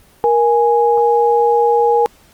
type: tone pair together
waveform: sine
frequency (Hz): 470.7 / 830.6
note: A#4 / G#5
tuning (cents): +17 / 0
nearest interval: minor seventh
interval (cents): 983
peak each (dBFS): -12 / -13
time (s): 0.24-2.06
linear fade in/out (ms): 0
effects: pink hiss -49 dBFS RMS until 2.33 s + Opus 24 kbps